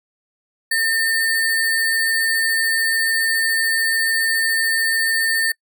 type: tone with sample-and-hold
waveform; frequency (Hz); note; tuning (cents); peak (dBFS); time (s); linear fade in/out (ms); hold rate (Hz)
sine; 1807; A6; +46; -16; 0.71-5.52; 5; 6300
effects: noise-tail reverb RT60 0.1 s tail -26 dB re dry